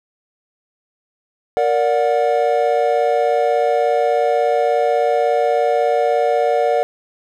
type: chord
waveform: triangle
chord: Bb augmented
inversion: none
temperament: just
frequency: 466.2 / 582.7 / 728.4 Hz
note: Bb4 / D5 / F#5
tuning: 0 / -14 / -27 cents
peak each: -16 dBFS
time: 1.57-6.83 s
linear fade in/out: 0 ms
effects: none